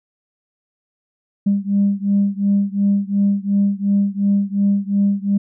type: beating tone pair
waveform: sine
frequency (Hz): 199.1 / 201.9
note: G3 / G#3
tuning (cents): +27 / -49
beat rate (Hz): 2.8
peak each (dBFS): -16 / -17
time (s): 1.46-5.38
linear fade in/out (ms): 10
effects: tanh soft clip ceiling -8 dBFS